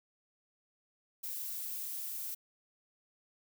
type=noise; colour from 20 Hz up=violet; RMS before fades=-40 dBFS; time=1.23-2.35 s; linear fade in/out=10 ms; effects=none